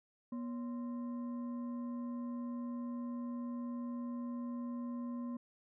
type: tone with frequency modulation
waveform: sine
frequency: 241.6 Hz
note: B3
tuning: 38 cents flat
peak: -38 dBFS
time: 0.32-5.37 s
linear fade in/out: 5 ms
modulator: 801 Hz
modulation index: 0.33
effects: none